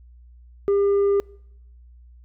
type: tone with tanh clipping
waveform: sine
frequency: 400.7 Hz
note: G4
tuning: 38 cents sharp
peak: -17 dBFS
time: 0.68-1.2 s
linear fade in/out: 0 ms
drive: 3 dB
effects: noise-tail reverb RT60 0.8 s tail -26 dB re dry + added 60 Hz sine -45 dBFS peak until 2.24 s